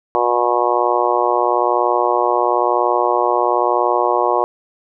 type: harmonic tone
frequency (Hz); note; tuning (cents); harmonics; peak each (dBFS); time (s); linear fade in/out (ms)
121; B2; -35; 3 / 4 / 5 / 6 / 7 / 8 / 9; -21 / -21 / -21 / -21 / -21 / -21 / -21; 0.15-4.44; 0
effects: none